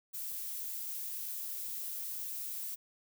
violet noise, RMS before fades -40 dBFS, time 0.13-2.76 s, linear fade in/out 20 ms, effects none

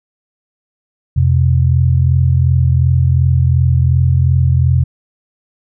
sine tone pair together, 86 / 128.75 Hz, F2 / C3, -26 / -28 cents, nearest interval perfect fifth, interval 698 cents, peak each -11 / -11 dBFS, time 1.16-4.84 s, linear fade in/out 10 ms, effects none

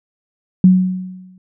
sine tone with exponential decay, 184.8 Hz, F#3, 2 cents flat, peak -3 dBFS, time 0.64-1.38 s, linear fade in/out 2 ms, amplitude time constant 160 ms, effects none

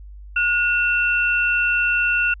sine tone pair together, 1444.4 / 2700 Hz, F#6 / E7, -42 / +41 cents, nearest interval major seventh, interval 1083 cents, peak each -19 dBFS, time 0.36-2.34 s, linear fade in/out 5 ms, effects added 50 Hz sine -36 dBFS peak until 2.4 s

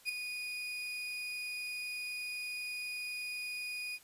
35% pulse tone with ADSR envelope, 2468 Hz, D#7, 15 cents flat, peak -28 dBFS, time 0.05-3.99 s, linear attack 42 ms, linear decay 5 ms, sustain -8 dB, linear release 44 ms, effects white hiss -61 dBFS RMS until 4.03 s + resampled to 32000 Hz

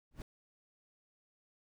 brown noise with exponential growth, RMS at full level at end -35 dBFS, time 0.11-0.22 s, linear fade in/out 2 ms, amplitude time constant 22 ms, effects none

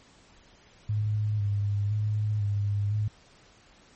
sine tone with vibrato, 103.83 Hz, G#2, in tune, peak -24 dBFS, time 0.89-3.08 s, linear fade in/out 5 ms, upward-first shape square, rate 0.99 Hz, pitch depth 32 cents each way, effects pink hiss -57 dBFS RMS until 3.95 s + MP3 32 kbps

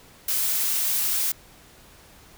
blue noise, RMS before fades -24 dBFS, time 0.28-1.32 s, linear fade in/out 5 ms, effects pink hiss -51 dBFS RMS until 2.37 s

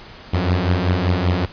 sawtooth beating tone pair, 87.31 / 92.51 Hz, F2 / F#2, 0 / 0 cents, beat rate 5.2 Hz, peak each -15 / -15 dBFS, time 0.33-1.46 s, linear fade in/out 10 ms, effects pink hiss -40 dBFS RMS until 1.52 s + resampled to 11025 Hz

